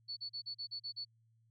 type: tone bursts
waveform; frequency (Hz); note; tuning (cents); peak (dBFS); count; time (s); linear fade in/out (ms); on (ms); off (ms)
sine; 4441; C#8; +2; -39; 8; 0.08-1.051; 20; 89; 37
effects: added 113 Hz sine -68 dBFS peak until 1.5 s